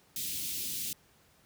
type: band-stop noise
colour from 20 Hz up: white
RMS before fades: -36 dBFS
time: 0.16-0.93 s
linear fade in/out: 2 ms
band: 320 to 2700 Hz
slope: 24 dB/octave
effects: pink hiss -64 dBFS RMS until 1.45 s + high-pass 60 Hz 12 dB/octave